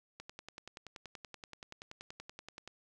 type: click train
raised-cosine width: 0.2 ms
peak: -29 dBFS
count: 27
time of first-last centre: 0.2-2.676 s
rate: 10.5 Hz
effects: none